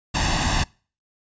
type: noise with comb filter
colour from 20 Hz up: pink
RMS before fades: -21 dBFS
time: 0.14-0.64 s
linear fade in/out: 10 ms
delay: 1.1 ms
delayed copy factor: +0.75
effects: noise-tail reverb RT60 0.4 s tail -26 dB re dry + resampled to 16000 Hz